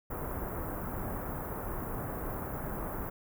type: band-stop noise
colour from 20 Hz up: pink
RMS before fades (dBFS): -37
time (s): 0.1-3.1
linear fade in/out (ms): 10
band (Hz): 1400 to 14000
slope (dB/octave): 24
effects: none